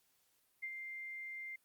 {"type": "tone with ADSR envelope", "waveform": "sine", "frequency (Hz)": 2100, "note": "C7", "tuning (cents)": 6, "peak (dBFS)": -38, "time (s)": [0.62, 1.56], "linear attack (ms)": 18, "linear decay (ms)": 56, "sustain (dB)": -5, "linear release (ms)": 6, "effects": ["white hiss -75 dBFS RMS until 1.64 s", "Opus 48 kbps"]}